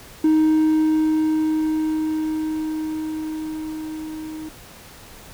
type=tone with level ramp; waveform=triangle; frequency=312.6 Hz; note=D#4; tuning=8 cents sharp; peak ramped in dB=-10 to -28 dBFS; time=0.24-4.49 s; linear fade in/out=5 ms; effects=tanh soft clip ceiling -7 dBFS + pink hiss -43 dBFS RMS until 5.33 s